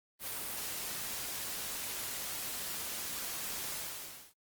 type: noise with ADSR envelope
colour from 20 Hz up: white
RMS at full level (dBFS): -37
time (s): 0.19-4.34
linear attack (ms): 85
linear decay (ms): 5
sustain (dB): -2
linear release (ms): 600
effects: Opus 32 kbps